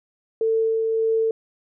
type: tone with tremolo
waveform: sine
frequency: 447.3 Hz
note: A4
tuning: 28 cents sharp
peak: -17 dBFS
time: 0.41-1.31 s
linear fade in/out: 2 ms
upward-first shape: sine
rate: 1.7 Hz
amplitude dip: 25%
effects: none